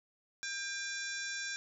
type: harmonic tone with a mistuned harmonic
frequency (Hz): 798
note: G5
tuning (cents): +31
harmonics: 2 / 3 / 4 / 5 / 6 / 7 / 8 / 9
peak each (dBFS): -40 / -46 / -50 / -48 / -53 / -43 / -49 / -48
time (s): 0.43-1.56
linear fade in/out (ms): 0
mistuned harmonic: 4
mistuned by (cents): +150
effects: none